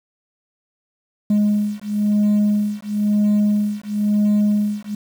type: beating tone pair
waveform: sine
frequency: 207.7 / 208.69 Hz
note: G#3 / G#3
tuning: 0 / +9 cents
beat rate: 0.99 Hz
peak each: -16 dBFS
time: 1.3-4.95 s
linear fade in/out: 5 ms
effects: tanh soft clip ceiling -12 dBFS + 7-bit